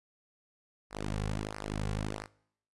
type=tone with flanger; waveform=sawtooth; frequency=51.91 Hz; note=G#1; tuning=in tune; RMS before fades=-36 dBFS; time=0.9-2.28 s; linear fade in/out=50 ms; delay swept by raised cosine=0.28 to 3.28 ms; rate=1.5 Hz; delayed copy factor=-0.9; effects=noise-tail reverb RT60 0.7 s tail -23 dB re dry + resampled to 24000 Hz